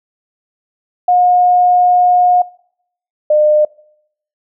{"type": "tone pair in turn", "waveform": "sine", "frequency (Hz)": [719, 604.6], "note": ["F#5", "D#5"], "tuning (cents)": [-50, -50], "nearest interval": "minor third", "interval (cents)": 300, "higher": "first", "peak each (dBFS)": -7, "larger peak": "neither", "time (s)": [[1.08, 2.42], [3.3, 3.65]], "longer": "first", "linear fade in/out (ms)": 5, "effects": ["noise-tail reverb RT60 0.7 s tail -23 dB re dry"]}